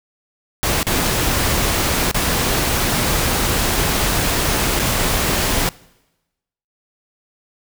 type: noise with dropouts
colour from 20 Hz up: pink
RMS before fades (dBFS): -18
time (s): 0.63-5.69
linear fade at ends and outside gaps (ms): 0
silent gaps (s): 0.83-0.868 / 2.113-2.145 / 4.792-4.796
effects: noise-tail reverb RT60 1.0 s tail -23 dB re dry